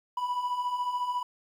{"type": "beating tone pair", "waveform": "triangle", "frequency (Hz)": [974, 988], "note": ["B5", "B5"], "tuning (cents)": [-24, 0], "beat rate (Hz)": 14, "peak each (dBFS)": [-34, -27], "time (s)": [0.17, 1.23], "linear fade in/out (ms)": 5, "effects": ["10-bit"]}